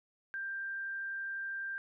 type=tone; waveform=sine; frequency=1583 Hz; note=G6; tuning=17 cents sharp; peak=-36 dBFS; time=0.34-1.78 s; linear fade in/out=0 ms; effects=none